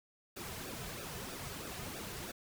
pink noise with flanger, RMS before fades -44 dBFS, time 0.36-2.32 s, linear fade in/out 10 ms, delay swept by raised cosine 0.95 to 3.65 ms, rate 3.1 Hz, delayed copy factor -0.7, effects none

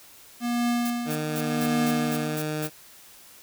square tone with tremolo, 239.3 Hz, A#3, 46 cents sharp, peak -22 dBFS, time 0.4-2.42 s, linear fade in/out 50 ms, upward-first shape triangle, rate 0.88 Hz, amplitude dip 90%
blue noise bursts, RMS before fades -35 dBFS, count 8, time 0.85-2.674 s, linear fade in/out 5 ms, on 53 ms, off 200 ms
15% pulse tone, 153.2 Hz, D#3, 27 cents flat, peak -21 dBFS, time 1.05-2.7 s, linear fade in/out 50 ms
effects white hiss -50 dBFS RMS until 3.42 s

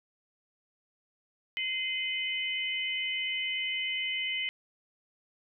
sine tone cluster, 2069 / 2514 / 3019 Hz, C7 / D#7 / F#7, -20 / +17 / +34 cents, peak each -33 / -39 / -33 dBFS, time 1.57-4.49 s, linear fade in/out 0 ms, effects none

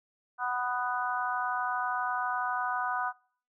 harmonic tone, 247.8 Hz, B3, 6 cents sharp, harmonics 3 / 4 / 5 / 6, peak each -34 / -34 / -34 / -34 dBFS, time 0.38-3.13 s, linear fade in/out 50 ms, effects noise-tail reverb RT60 0.5 s tail -24 dB re dry

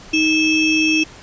square ring-modulated tone, 1463 Hz, F#6, 20 cents flat, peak -11 dBFS, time 0.13-1.04 s, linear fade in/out 10 ms, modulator 1150 Hz, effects pink hiss -40 dBFS RMS until 1.22 s + resampled to 16000 Hz

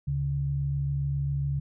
sine tone pair together, 72.64 / 140 Hz, D2 / C#3, -18 / +18 cents, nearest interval major seventh, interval 1136 cents, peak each -33 / -26 dBFS, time 0.07-1.6 s, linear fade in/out 10 ms, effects none

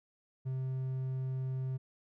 triangle tone, 130.81 Hz, C3, in tune, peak -31 dBFS, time 0.45-1.78 s, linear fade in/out 20 ms, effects none

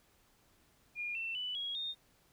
sine tone with pitch steps, 2422 / 2687 / 2982 / 3309 / 3671 Hz, D#7 / E7 / F#7 / G#7 / A#7, -47 / +33 / +13 / -7 / -27 cents, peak -36 dBFS, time 0.95-1.95 s, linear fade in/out 50 ms, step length 200 ms, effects pink hiss -69 dBFS RMS until 2.32 s

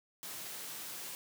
white high-pass noise, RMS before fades -44 dBFS, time 0.23-1.15 s, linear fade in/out 0 ms, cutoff 110 Hz, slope 96 dB/octave, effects none

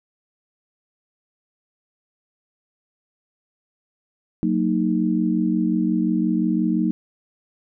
sine chord, D# minor, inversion first, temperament equal with one note detuned, 185 / 230.7 / 311.1 Hz, F#3 / A#3 / D#4, 0 / -18 / 0 cents, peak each -22 dBFS, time 4.43-6.91 s, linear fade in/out 0 ms, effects none

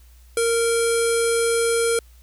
square tone with low-pass filter, 463.4 Hz, A#4, 10 cents flat, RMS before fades -20 dBFS, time 0.37-1.99 s, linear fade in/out 2 ms, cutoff 9900 Hz, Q 5.6, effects added 60 Hz sine -46 dBFS peak until 2.22 s + white hiss -58 dBFS RMS until 2.22 s

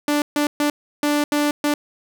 sawtooth tone bursts at uneven times, 293.7 Hz, D4, in tune, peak -13 dBFS, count 6, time 0.08-0.22 / 0.36-0.47 / 0.6-0.7 / 1.03-1.24 / 1.32-1.51 / 1.64-1.74 s, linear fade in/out 2 ms, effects none

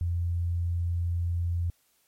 sine tone, 86.1 Hz, F2, 24 cents flat, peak -25 dBFS, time 0.01-1.7 s, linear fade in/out 0 ms, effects white hiss -68 dBFS RMS until 2.07 s + MP3 64 kbps

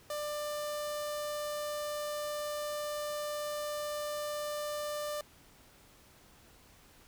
sawtooth tone with notch filter, 594 Hz, D5, 20 cents sharp, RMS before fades -37 dBFS, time 0.1-5.21 s, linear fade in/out 2 ms, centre 2200 Hz, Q 1.9, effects pink hiss -60 dBFS RMS until 7.07 s

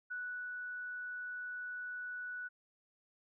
sine tone with ADSR envelope, 1478 Hz, F#6, 2 cents flat, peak -38 dBFS, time 0.1-2.49 s, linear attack 16 ms, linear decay 380 ms, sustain -2 dB, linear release 23 ms, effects none

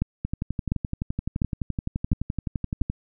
two click trains, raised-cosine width 5 ms, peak -10 / -14 dBFS, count 5 / 32, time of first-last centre 0.02-2.817 / 0.25-2.9 s, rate 1.43 / 11.7 Hz, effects none

